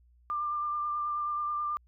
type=tone with vibrato; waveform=sine; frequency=1191 Hz; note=D6; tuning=24 cents sharp; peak=-29 dBFS; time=0.3-1.77 s; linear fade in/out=0 ms; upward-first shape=triangle; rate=9.3 Hz; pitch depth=21 cents each way; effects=added 60 Hz sine -59 dBFS peak until 1.87 s